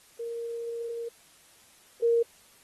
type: tone pair in turn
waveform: sine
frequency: 466.2 / 466.2 Hz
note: A#4 / A#4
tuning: 0 / 0 cents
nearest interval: unison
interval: 0 cents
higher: neither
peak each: -32 / -20 dBFS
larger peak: second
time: 0.19-1.09 / 2.02-2.23 s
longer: first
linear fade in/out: 10 ms
effects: white hiss -58 dBFS RMS until 2.63 s + AAC 32 kbps